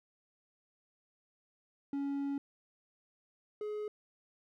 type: tone pair in turn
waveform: triangle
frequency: 280 / 421.6 Hz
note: C#4 / G#4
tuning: +18 / +26 cents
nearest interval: perfect fifth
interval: 708 cents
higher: second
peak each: -31 / -34 dBFS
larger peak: first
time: 1.93-2.38 / 3.61-3.88 s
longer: first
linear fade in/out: 2 ms
effects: none